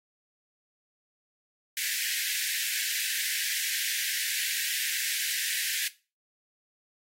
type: high-pass noise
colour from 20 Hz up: pink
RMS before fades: -31 dBFS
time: 1.77-5.88 s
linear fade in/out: 2 ms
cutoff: 1600 Hz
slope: 96 dB/octave
effects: noise-tail reverb RT60 0.3 s tail -17 dB re dry + AAC 48 kbps